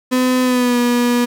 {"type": "tone with pitch glide", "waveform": "35% pulse", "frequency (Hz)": [254, 242.1], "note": ["B3", "B3"], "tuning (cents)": [49, -34], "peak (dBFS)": -11, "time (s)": [0.11, 1.26], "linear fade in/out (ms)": 20, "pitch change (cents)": -83, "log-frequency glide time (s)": [0.43, 0.78], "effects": ["8-bit"]}